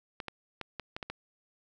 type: clicks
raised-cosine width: 0.3 ms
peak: -21 dBFS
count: 7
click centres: 0.202 / 0.283 / 0.613 / 0.797 / 0.965 / 1.028 / 1.1 s
effects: none